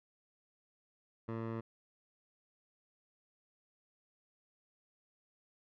15% pulse tone with low-pass filter, 113.6 Hz, A#2, 44 cents flat, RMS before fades -40 dBFS, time 1.28-1.61 s, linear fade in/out 10 ms, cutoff 1400 Hz, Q 0.86, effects none

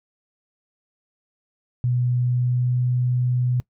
sine tone with pitch glide, 123.47 to 124.47 Hz, B2 to B2, 0 to +14 cents, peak -18 dBFS, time 1.84-3.6 s, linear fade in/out 0 ms, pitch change +14 cents, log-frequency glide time 2.2-2.8 s, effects noise-tail reverb RT60 0.1 s tail -22 dB re dry

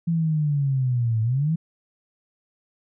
sine linear two-way sweep, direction down then up, 169.5 to 109 to 168.1 Hz, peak -19 dBFS, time 0.07-1.56 s, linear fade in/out 10 ms, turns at 1.22 s, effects none

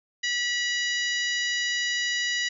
harmonic tone, 973 Hz, B5, 26 cents flat, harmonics 2 / 3 / 4 / 5 / 6 / 7, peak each -27 / -31 / -33 / -35 / -37 / -38 dBFS, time 0.23-2.49 s, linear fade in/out 10 ms, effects none

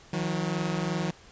sawtooth tone pair together, 158.8 / 181.62 Hz, D#3 / F#3, +36 / -32 cents, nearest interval major second, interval 232 cents, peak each -26 dBFS, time 0.13-1.11 s, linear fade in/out 5 ms, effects pink hiss -53 dBFS RMS until 1.31 s + resampled to 16000 Hz

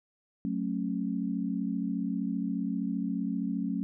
sine chord, F# minor, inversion none, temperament equal with one note detuned, 185 / 220 / 273.2 Hz, F#3 / A3 / C#4, 0 / 0 / -25 cents, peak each -33 dBFS, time 0.45-3.83 s, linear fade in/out 0 ms, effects none

